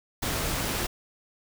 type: noise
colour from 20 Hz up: pink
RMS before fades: -29 dBFS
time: 0.22-0.87 s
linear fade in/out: 10 ms
effects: none